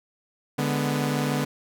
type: chord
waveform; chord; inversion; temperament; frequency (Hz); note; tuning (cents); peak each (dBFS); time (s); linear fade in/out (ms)
sawtooth; G# diminished; second; equal; 146.83 / 207.7 / 246.9; D3 / G#3 / B3; 0 / 0 / 0; -22 / -28 / -23; 0.58-1.45; 10
effects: none